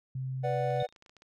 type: tone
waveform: sine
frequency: 130.81 Hz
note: C3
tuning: in tune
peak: -32 dBFS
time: 0.15-0.83 s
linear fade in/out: 5 ms
type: chord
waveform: triangle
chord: B minor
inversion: none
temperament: equal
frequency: 493.9 / 587.3 / 740 Hz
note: B4 / D5 / F#5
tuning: 0 / 0 / 0 cents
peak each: -31 dBFS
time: 0.43-0.87 s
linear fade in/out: 20 ms
type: clicks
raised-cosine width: 0.2 ms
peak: -38 dBFS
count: 11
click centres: 0.705 / 0.763 / 0.852 / 0.889 / 0.925 / 0.962 / 1.024 / 1.062 / 1.095 / 1.167 / 1.221 s
type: tone with exponential decay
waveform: sine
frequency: 3684 Hz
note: A#7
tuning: 21 cents flat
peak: -38 dBFS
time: 0.8-0.92 s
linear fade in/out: 2 ms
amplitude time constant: 24 ms
effects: none